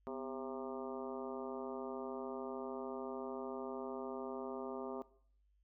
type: harmonic tone with a mistuned harmonic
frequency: 133.3 Hz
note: C3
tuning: 33 cents sharp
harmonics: 2 / 3 / 4 / 5 / 6 / 7 / 8 / 9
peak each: -47 / -45 / -49 / -49 / -55 / -52 / -55 / -54 dBFS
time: 0.07-5.02 s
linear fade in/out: 0 ms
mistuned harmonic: 2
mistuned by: -91 cents
effects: noise-tail reverb RT60 0.6 s tail -19 dB re dry + added 50 Hz sine -70 dBFS peak until 5.63 s